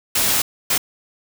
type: noise bursts at uneven times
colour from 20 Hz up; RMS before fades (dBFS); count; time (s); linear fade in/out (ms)
white; -18; 2; 0.15-0.42 / 0.7-0.78; 5
effects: none